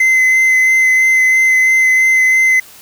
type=tone with vibrato; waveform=triangle; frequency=2053 Hz; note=C7; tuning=33 cents flat; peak=-6 dBFS; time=0-2.6 s; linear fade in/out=5 ms; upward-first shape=sine; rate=3 Hz; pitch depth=12 cents each way; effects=white hiss -39 dBFS RMS until 2.81 s